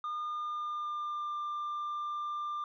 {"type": "tone with pitch glide", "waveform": "sine", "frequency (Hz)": [1215, 1191.4], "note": ["D#6", "D6"], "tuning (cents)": [-42, 24], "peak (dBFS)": -31, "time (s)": [0.04, 2.64], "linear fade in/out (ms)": 2, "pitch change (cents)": -34, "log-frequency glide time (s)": [0.2, 1.37], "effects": ["tanh soft clip ceiling -33 dBFS"]}